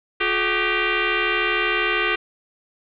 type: tone with frequency modulation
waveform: sine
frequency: 428.5 Hz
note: A4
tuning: 46 cents flat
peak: -18 dBFS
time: 0.2-2.16 s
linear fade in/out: 10 ms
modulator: 392 Hz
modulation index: 6.8
effects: none